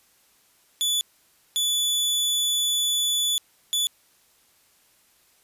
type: tone bursts at uneven times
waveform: sawtooth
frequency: 3460 Hz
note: A7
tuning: 30 cents flat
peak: -18 dBFS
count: 3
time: 0.81-1.01 / 1.56-3.38 / 3.73-3.87 s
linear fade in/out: 0 ms
effects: white hiss -61 dBFS RMS until 5.43 s + resampled to 32000 Hz